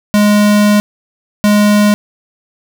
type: tone bursts at uneven times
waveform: square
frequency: 207.7 Hz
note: G#3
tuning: in tune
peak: -7 dBFS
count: 2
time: 0.14-0.8 / 1.44-1.94 s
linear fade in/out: 0 ms
effects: none